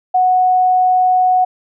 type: tone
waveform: sine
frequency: 737 Hz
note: F#5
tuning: 7 cents flat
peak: -9 dBFS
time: 0.14-1.45 s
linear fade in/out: 10 ms
effects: none